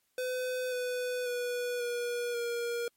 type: tone with pitch steps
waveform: square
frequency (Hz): 506 / 497.6 / 489.3 / 481.2 / 473.2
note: B4 / B4 / B4 / B4 / A#4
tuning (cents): +42 / +13 / -16 / -45 / +26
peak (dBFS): -32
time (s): 0.18-2.88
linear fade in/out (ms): 2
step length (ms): 540
effects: white hiss -75 dBFS RMS until 2.96 s + MP3 64 kbps